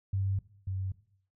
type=tone pair in turn; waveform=sine; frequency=97.2 / 95.2 Hz; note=G2 / F#2; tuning=-14 / +50 cents; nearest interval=unison; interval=36 cents; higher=first; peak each=-27 / -31 dBFS; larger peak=first; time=0.13-0.39 / 0.67-0.92 s; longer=first; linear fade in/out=5 ms; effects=noise-tail reverb RT60 0.6 s tail -17 dB re dry